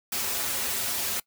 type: noise with comb filter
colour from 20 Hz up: white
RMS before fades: -29 dBFS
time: 0.12-1.2 s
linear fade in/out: 5 ms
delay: 6.5 ms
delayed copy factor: -0.9
effects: noise-tail reverb RT60 0.1 s tail -22 dB re dry + high-pass 80 Hz 12 dB/octave

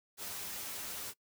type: noise with comb filter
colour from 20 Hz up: white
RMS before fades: -42 dBFS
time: 0.17-1.14 s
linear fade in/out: 50 ms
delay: 9.8 ms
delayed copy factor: +0.6
effects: noise-tail reverb RT60 0.1 s tail -22 dB re dry

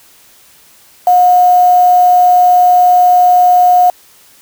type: tone with quantisation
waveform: sine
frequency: 721 Hz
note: F#5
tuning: 45 cents flat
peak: -4 dBFS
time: 1.07-3.9 s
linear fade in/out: 2 ms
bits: 4
effects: white hiss -44 dBFS RMS until 4.41 s

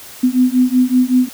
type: beating tone pair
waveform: sine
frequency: 250 / 255.3 Hz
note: B3 / C4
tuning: +21 / -42 cents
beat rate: 5.3 Hz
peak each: -13 dBFS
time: 0.23-1.29 s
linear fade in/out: 10 ms
effects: white hiss -36 dBFS RMS until 1.33 s

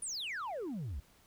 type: exponential sweep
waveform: sine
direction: down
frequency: 9956 to 58.27 Hz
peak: -34 dBFS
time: 0.02-1 s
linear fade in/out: 5 ms
effects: tanh soft clip ceiling -36 dBFS + pink hiss -65 dBFS RMS until 1.26 s

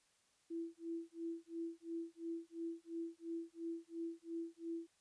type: tone with tremolo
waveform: sine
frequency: 333 Hz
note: E4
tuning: 18 cents sharp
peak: -39 dBFS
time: 0.5-4.87 s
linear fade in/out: 10 ms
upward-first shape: sine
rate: 2.9 Hz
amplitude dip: 100%
effects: white hiss -75 dBFS RMS until 5 s + resampled to 22050 Hz

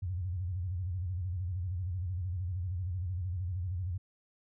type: tone with vibrato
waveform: sine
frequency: 90.1 Hz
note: F#2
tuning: 45 cents flat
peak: -32 dBFS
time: 0.02-3.98 s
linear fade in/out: 10 ms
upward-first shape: square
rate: 13 Hz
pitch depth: 110 cents each way
effects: none

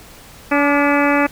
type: harmonic tone with a mistuned harmonic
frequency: 286.2 Hz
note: D4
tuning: 45 cents flat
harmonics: 1 / 2 / 3 / 4 / 5 / 6 / 7 / 8 / 9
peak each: -16 / -19 / -21 / -22 / -23 / -24 / -24 / -25 / -26 dBFS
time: 0.51-1.27 s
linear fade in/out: 10 ms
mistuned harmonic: 4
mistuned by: +46 cents
effects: pink hiss -41 dBFS RMS until 1.31 s

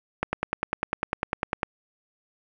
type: click train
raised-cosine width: 0.5 ms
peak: -9 dBFS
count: 15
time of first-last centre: 0.23-1.631 s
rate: 9.99 Hz
effects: none

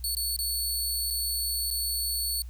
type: tone with dropouts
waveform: 15% pulse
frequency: 4435 Hz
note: C#8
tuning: in tune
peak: -21 dBFS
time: 0.04-2.42 s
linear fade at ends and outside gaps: 1 ms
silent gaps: 0.15-0.168 / 0.364-0.389 / 1.103-1.107 / 1.704-1.71 s
effects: added 60 Hz sine -37 dBFS peak until 2.49 s + white hiss -61 dBFS RMS until 2.49 s

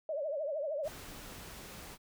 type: tone with vibrato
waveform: sine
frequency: 595 Hz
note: D5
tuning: 22 cents sharp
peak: -33 dBFS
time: 0.09-0.88 s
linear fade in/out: 2 ms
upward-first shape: triangle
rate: 13 Hz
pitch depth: 170 cents each way
type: noise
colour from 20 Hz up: pink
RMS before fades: -48 dBFS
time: 0.83-1.98 s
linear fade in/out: 50 ms
effects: none

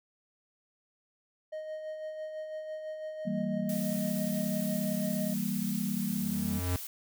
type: tone with tremolo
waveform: triangle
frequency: 622.3 Hz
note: D#5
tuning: in tune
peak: -33 dBFS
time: 1.52-5.34 s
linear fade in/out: 10 ms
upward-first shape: sine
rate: 6 Hz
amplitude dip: 40%
type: chord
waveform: sine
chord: E diminished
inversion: none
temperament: equal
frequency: 164.81 / 196 / 233.1 Hz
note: E3 / G3 / Bb3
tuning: 0 / 0 / 0 cents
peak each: -38 / -32 / -34 dBFS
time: 3.25-6.6 s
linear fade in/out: 20 ms
type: noise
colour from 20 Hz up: blue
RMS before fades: -41 dBFS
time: 3.69-6.87 s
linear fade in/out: 2 ms
type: tone with exponential growth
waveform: square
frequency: 90 Hz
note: F#2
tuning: 47 cents flat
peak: -27 dBFS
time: 5.88-6.76 s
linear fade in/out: 0 ms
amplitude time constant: 190 ms
effects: none

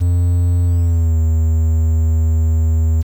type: tone with pitch glide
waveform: triangle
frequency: 87.6 to 80.33 Hz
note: F2 to E2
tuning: +6 to -44 cents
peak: -9 dBFS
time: 0-3.03 s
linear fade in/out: 20 ms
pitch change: -150 cents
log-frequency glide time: 0.66-1.18 s
effects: 7-bit

